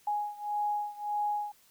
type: beating tone pair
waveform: sine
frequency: 830.6 / 832.3 Hz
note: G#5 / G#5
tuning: 0 / +4 cents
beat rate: 1.7 Hz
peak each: -32 / -34 dBFS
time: 0.07-1.52 s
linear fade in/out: 5 ms
effects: white hiss -63 dBFS RMS until 1.7 s